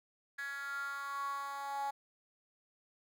10% pulse tone with high-pass filter sweep, 279.2 Hz, C#4, 13 cents sharp, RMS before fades -40 dBFS, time 0.38-1.91 s, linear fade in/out 10 ms, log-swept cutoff 1700 to 810 Hz, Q 8.2, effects none

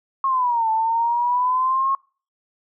sine exponential two-way sweep, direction down then up, 1090 to 879 to 1090 Hz, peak -17 dBFS, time 0.24-1.95 s, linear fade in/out 2 ms, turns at 0.7 s, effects noise-tail reverb RT60 0.4 s tail -26 dB re dry

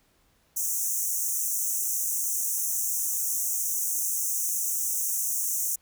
pink high-pass noise, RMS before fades -28 dBFS, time 0.56-5.76 s, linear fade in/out 10 ms, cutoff 5900 Hz, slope 96 dB/octave, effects pink hiss -66 dBFS RMS until 5.81 s

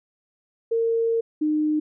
sine tone pair in turn, 457.8 / 305 Hz, A#4 / D#4, -31 / -34 cents, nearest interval perfect fifth, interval 703 cents, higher first, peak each -19 dBFS, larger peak neither, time 0.71-1.21 / 1.41-1.8 s, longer first, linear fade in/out 10 ms, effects none

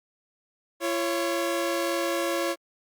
sawtooth tone pair together, 340.2 / 553 Hz, F4 / C#5, -45 / -4 cents, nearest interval minor sixth, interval 841 cents, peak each -24 dBFS, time 0.8-2.56 s, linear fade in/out 50 ms, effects Opus 48 kbps

